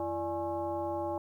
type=tone with frequency modulation; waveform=sine; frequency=587.3 Hz; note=D5; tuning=in tune; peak=-31 dBFS; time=0-1.18 s; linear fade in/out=2 ms; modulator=249 Hz; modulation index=1.4; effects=11-bit